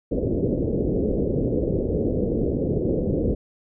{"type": "low-pass noise", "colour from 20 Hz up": "white", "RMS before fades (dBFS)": -23, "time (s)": [0.11, 3.35], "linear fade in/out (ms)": 10, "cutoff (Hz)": 510, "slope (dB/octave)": 48, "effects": []}